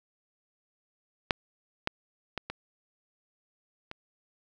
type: clicks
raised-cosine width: 0.3 ms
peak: -7 / -11 / -16 / -19 / -23 dBFS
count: 5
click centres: 1.308 / 1.874 / 2.377 / 2.5 / 3.914 s
effects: none